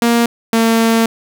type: tone pair in turn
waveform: sawtooth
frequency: 234.7 / 227 Hz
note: A#3 / A#3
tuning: +12 / -46 cents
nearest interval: minor second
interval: 58 cents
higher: first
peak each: -6 dBFS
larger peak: neither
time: 0.02-0.26 / 0.53-1.06 s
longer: second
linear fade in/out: 2 ms
effects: none